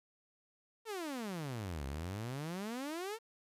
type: exponential two-way sweep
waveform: sawtooth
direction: down then up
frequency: 467.2 to 65.6 to 467.2 Hz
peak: -35 dBFS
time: 0.85-3.19 s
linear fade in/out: 50 ms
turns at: 1.86 s
effects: resampled to 32000 Hz + 11-bit